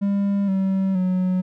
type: tone with pitch steps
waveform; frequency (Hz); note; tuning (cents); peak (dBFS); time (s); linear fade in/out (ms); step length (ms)
triangle; 200 / 191.85 / 184.04; G3 / G3 / F#3; +35 / -37 / -9; -16; 0.01-1.42; 20; 470
effects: none